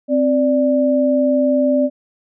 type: tone pair together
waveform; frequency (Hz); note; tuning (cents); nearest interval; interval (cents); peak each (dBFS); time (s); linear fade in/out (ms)
sine; 261.6 / 587.3; C4 / D5; 0 / 0; octave + major second; 1400; -15; 0.08-1.9; 50
effects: none